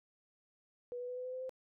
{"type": "tone with pitch steps", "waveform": "sine", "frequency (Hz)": [488.2, 493, 497.9, 502.8, 507.8, 512.8, 517.8], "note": ["B4", "B4", "B4", "B4", "B4", "C5", "C5"], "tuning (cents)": [-20, -3, 14, 31, 48, -35, -18], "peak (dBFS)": -39, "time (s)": [0.92, 1.494], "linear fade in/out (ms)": 0, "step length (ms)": 82, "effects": []}